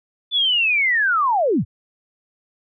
sine linear sweep, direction down, 3512 to 65.41 Hz, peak -15 dBFS, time 0.31-1.65 s, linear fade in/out 50 ms, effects none

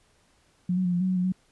sine tone with pitch steps, 179.6 / 185.4 / 178.2 / 175.4 / 186.6 / 185.2 / 180.5 / 185.5 Hz, F3 / F#3 / F3 / F3 / F#3 / F#3 / F#3 / F#3, +49 / +4 / +35 / +8 / +15 / +2 / -43 / +5 cents, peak -22 dBFS, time 0.69-1.322 s, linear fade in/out 5 ms, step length 79 ms, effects pink hiss -64 dBFS RMS until 1.51 s + resampled to 24000 Hz

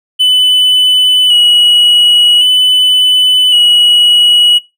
triangle tone with vibrato, 2960 Hz, F#7, in tune, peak -3 dBFS, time 0.19-4.59 s, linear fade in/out 20 ms, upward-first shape square, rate 0.45 Hz, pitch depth 25 cents each way, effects noise-tail reverb RT60 0.2 s tail -18 dB re dry

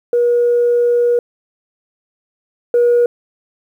sine tone pair in turn, 480 / 480 Hz, B4 / B4, -49 / -49 cents, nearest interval unison, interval 0 cents, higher neither, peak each -9 / -7 dBFS, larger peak second, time 0.13-1.19 / 2.74-3.06 s, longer first, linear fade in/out 2 ms, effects tanh soft clip ceiling -6 dBFS + 8-bit

